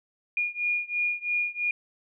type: beating tone pair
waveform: sine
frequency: 2431 / 2434 Hz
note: D#7 / D#7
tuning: -41 / -39 cents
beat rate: 3 Hz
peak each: -28 / -29 dBFS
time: 0.37-1.71 s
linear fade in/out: 2 ms
effects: none